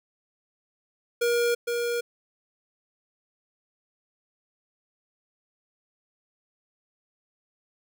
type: tone with echo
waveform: square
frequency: 475.1 Hz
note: A#4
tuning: 33 cents sharp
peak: -22 dBFS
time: 1.21-1.55 s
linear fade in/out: 10 ms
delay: 460 ms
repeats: 1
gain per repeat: -4 dB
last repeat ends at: 2.01 s
effects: none

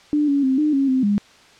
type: tone with pitch steps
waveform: sine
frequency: 297 / 281.6 / 263.3 / 302.6 / 273.7 / 260.1 / 204.3 Hz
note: D4 / C#4 / C4 / D#4 / C#4 / C4 / G#3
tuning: +20 / +27 / +11 / -48 / -22 / -10 / -28 cents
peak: -15 dBFS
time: 0.13-1.18 s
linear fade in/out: 0 ms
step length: 150 ms
effects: white hiss -49 dBFS RMS until 1.59 s + low-pass 5000 Hz 12 dB/octave

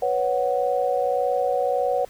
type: chord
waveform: sine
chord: B suspended second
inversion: none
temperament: just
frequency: 493.9 / 555.6 / 740.8 Hz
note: B4 / C#5 / F#5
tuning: 0 / +4 / +2 cents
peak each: -24 dBFS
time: 0.02-2.05 s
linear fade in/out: 5 ms
effects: pink hiss -51 dBFS RMS until 2.09 s

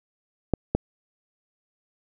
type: clicks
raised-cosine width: 2 ms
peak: -7 dBFS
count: 2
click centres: 0.537 / 0.75 s
effects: none

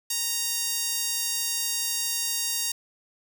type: tone with high-pass filter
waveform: sawtooth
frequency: 932.3 Hz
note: A#5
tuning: in tune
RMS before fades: -28 dBFS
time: 0.1-2.72 s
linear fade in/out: 5 ms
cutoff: 5600 Hz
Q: 0.95
effects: none

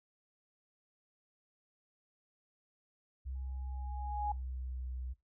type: tone with pitch glide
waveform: sine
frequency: 65.41 to 63.07 Hz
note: C2 to B1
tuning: 0 to +37 cents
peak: -38 dBFS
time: 3.25-5.14 s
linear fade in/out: 20 ms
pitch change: -63 cents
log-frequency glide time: 3.73-4.93 s
type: tone with exponential growth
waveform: sine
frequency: 830.6 Hz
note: G#5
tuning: in tune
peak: -31 dBFS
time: 3.35-4.32 s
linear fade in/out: 5 ms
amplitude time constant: 210 ms
effects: noise-tail reverb RT60 0.2 s tail -20 dB re dry

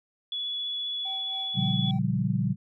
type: tone with vibrato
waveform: sine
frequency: 3406 Hz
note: G#7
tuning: 43 cents sharp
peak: -29 dBFS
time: 0.32-1.91 s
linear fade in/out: 2 ms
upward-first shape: sine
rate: 15 Hz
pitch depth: 12 cents each way
type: tone with tremolo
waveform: triangle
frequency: 772 Hz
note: G5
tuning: 27 cents flat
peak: -36 dBFS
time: 1.05-1.99 s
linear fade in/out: 5 ms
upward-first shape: sine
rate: 3.7 Hz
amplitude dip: 70%
type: chord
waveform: sine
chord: G half-diminished seventh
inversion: first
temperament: just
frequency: 117.6 / 141.12 / 176.4 / 196 Hz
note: Bb2 / Db3 / F3 / G3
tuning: +16 / +31 / +18 / 0 cents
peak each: -29 dBFS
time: 1.54-2.56 s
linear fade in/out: 50 ms
effects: none

